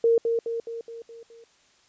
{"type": "tone with echo", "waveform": "sine", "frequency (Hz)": 461.6, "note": "A#4", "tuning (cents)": -17, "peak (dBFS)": -16, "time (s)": [0.04, 0.18], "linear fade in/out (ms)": 2, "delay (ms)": 210, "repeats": 6, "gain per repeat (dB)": -5, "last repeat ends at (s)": 1.44, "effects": ["white hiss -61 dBFS RMS until 1.88 s", "resampled to 16000 Hz"]}